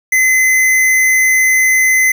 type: tone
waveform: square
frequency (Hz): 2042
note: C7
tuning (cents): -43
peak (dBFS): -9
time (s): 0.12-2.12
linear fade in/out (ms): 5
effects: none